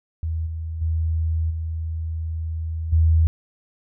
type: tone with level steps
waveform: sine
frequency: 80.8 Hz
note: E2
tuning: 34 cents flat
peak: -22 / -26 / -19 / -24 / -13 dBFS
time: 0.23-3.27 s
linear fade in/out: 0 ms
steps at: 0.46 / 0.81 / 1.5 / 2.92 s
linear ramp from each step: 10 ms
effects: none